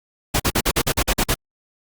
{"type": "noise bursts", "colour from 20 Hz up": "pink", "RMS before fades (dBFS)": -18, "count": 10, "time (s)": [0.34, 1.344], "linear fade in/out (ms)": 10, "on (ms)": 59, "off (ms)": 46, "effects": ["Opus 48 kbps"]}